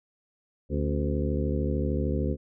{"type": "harmonic tone with a mistuned harmonic", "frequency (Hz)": 73.3, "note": "D2", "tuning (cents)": -3, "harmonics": [1, 2, 3, 4, 5, 6, 7], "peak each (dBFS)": [-28, -31, -33, -34, -35, -36, -36], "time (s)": [0.69, 2.37], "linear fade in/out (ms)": 50, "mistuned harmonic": 4, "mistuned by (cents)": -89, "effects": []}